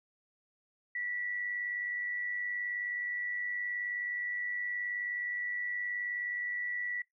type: tone with amplitude modulation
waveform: sine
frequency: 1951 Hz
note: B6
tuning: 22 cents flat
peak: -31 dBFS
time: 0.95-7.02 s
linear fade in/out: 5 ms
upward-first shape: sine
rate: 99.1 Hz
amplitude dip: 45%
effects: noise-tail reverb RT60 0.2 s tail -26 dB re dry